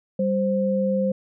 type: tone pair together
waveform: sine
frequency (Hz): 196 / 523.3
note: G3 / C5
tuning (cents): 0 / 0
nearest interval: octave + perfect fourth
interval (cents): 1700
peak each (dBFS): -22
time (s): 0.19-1.12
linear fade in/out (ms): 5
effects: none